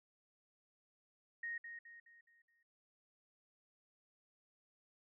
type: tone with echo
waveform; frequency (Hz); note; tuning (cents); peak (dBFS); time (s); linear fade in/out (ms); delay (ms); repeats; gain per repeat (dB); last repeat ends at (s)
sine; 1864.7; A#6; 0; -40; 1.43-1.58; 5; 210; 5; -7; 2.63
effects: none